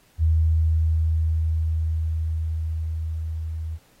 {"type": "tone with level ramp", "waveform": "sine", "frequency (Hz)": 80, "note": "D#2", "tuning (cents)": 49, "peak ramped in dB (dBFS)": [-15, -27], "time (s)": [0.18, 3.79], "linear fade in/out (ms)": 50, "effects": ["pink hiss -59 dBFS RMS until 4 s", "AAC 48 kbps"]}